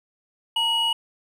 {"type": "tone pair together", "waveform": "triangle", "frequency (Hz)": [916, 2908], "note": ["A#5", "F#7"], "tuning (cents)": [-31, -31], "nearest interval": "octave + minor sixth", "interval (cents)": 2000, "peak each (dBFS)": [-25, -19], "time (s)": [0.56, 0.93], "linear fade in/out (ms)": 5, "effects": []}